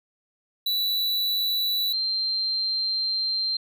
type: tone pair in turn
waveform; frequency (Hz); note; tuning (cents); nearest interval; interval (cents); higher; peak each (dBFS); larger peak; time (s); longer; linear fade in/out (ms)
square / sine; 3951 / 4152; B7 / C8; 0 / -14; minor second; 86; second; -23; neither; 0.66-1.93 / 1.93-3.57; second; 5
effects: none